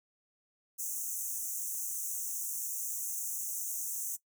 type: high-pass noise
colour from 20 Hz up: pink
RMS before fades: -37 dBFS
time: 0.78-4.17 s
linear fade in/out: 20 ms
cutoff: 6000 Hz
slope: 96 dB/octave
effects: noise-tail reverb RT60 0.1 s tail -18 dB re dry